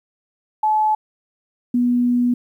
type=tone pair in turn; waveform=sine; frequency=860 / 244.1 Hz; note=A5 / B3; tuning=-40 / -20 cents; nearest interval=octave + minor seventh; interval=2180 cents; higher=first; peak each=-14 dBFS; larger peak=neither; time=0.63-0.95 / 1.74-2.34 s; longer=second; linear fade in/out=5 ms; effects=9-bit